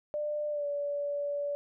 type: tone with pitch glide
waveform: sine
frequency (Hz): 596 to 575.4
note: D5 to D5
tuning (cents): +25 to -36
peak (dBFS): -30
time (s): 0.14-1.55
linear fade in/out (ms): 0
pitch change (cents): -61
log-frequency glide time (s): 0.5-0.66
effects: none